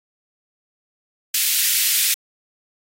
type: high-pass noise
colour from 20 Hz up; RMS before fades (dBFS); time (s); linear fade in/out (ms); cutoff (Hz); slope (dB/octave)
white; -18; 1.34-2.14; 5; 2000; 24
effects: AAC 48 kbps